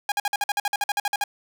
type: tone bursts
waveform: sawtooth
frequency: 817 Hz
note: G#5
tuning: 29 cents flat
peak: -17 dBFS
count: 15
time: 0.09-1.239 s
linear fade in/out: 2 ms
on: 29 ms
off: 51 ms
effects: none